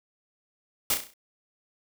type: noise with echo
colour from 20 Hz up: white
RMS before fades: -24 dBFS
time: 0.9-0.94 s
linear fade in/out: 2 ms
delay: 33 ms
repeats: 6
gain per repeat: -6 dB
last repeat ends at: 1.138 s
effects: none